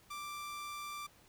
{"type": "tone", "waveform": "sawtooth", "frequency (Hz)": 1177, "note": "D6", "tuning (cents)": 3, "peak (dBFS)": -38, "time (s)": [0.1, 1.07], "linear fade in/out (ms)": 10, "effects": ["pink hiss -64 dBFS RMS until 1.28 s"]}